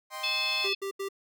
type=chord; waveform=sawtooth; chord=C minor; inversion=first; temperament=equal; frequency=622.3 / 784 / 1046.5 Hz; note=Eb5 / G5 / C6; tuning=0 / 0 / 0 cents; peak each=-39 / -39 / -34 dBFS; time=0.1-0.7 s; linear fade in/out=50 ms
type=harmonic tone; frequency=865 Hz; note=A5; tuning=30 cents flat; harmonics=3 / 4 / 5 / 6; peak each=-30 / -32 / -34 / -36 dBFS; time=0.23-0.75 s; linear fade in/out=10 ms
type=tone bursts; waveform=square; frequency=392.7 Hz; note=G4; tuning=3 cents sharp; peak=-32 dBFS; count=3; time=0.64-1.088 s; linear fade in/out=10 ms; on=96 ms; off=80 ms
effects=none